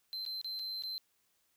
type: tone with dropouts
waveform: triangle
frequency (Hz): 4098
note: C8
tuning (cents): -37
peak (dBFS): -36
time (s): 0.13-0.98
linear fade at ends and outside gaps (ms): 0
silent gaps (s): 0.252-0.263 / 0.414-0.445 / 0.591-0.595 / 0.823-0.836
effects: white hiss -75 dBFS RMS until 1.56 s